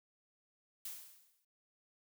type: noise with exponential decay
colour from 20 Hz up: blue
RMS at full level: -42 dBFS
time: 0.85-1.45 s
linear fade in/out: 5 ms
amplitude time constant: 130 ms
effects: none